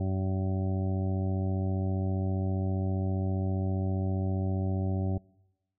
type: harmonic tone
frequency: 95 Hz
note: F#2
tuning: 46 cents sharp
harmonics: 1 / 2 / 3 / 4 / 6 / 7 / 8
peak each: -28 / -34 / -38 / -40 / -44 / -45 / -46 dBFS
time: 0-5.18 s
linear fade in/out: 5 ms
effects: noise-tail reverb RT60 1.0 s tail -25 dB re dry